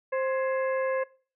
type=harmonic tone with a mistuned harmonic; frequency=526 Hz; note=C5; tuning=9 cents sharp; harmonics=1 / 2 / 3 / 4 / 5; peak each=-26 / -35 / -37 / -41 / -48 dBFS; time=0.12-1.04 s; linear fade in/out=10 ms; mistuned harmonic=3; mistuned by=+100 cents; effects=noise-tail reverb RT60 0.4 s tail -21 dB re dry